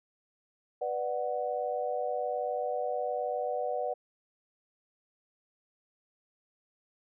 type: chord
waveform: sine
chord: B minor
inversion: none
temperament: just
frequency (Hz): 493.9 / 592.7 / 740.8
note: B4 / D5 / F#5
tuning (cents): 0 / +16 / +2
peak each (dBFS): -34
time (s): 0.81-3.94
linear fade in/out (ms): 10
effects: none